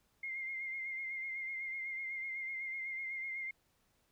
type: tone with vibrato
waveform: sine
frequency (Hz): 2116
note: C7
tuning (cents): +19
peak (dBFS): -38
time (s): 0.23-3.51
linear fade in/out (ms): 5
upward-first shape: sine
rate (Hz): 8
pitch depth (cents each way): 34
effects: pink hiss -75 dBFS RMS until 4.11 s